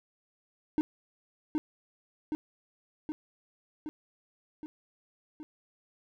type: tone with echo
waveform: triangle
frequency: 306.1 Hz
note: D#4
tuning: 28 cents flat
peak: -21 dBFS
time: 0.78-0.81 s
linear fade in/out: 0 ms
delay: 770 ms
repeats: 6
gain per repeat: -3 dB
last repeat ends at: 5.43 s
effects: none